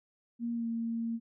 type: tone with pitch glide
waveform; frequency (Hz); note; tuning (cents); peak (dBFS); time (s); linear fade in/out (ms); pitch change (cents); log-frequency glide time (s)
sine; 234.9 to 229.8; A#3 to A#3; +13 to -25; -31; 0.39-1.2; 50; -38; 0.53-0.67
effects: none